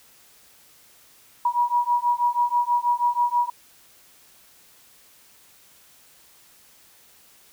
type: beating tone pair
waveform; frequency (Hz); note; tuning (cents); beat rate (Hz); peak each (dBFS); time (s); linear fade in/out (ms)
sine; 961 / 967.2; B5 / B5; -48 / -36; 6.2; -22; 1.45-3.5; 5
effects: white hiss -54 dBFS RMS until 7.52 s